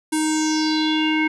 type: tone with low-pass filter sweep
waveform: square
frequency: 311.1 Hz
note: D#4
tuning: in tune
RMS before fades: -20 dBFS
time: 0.12-1.28 s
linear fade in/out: 10 ms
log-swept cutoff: 10000 to 2100 Hz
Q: 5.2
effects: none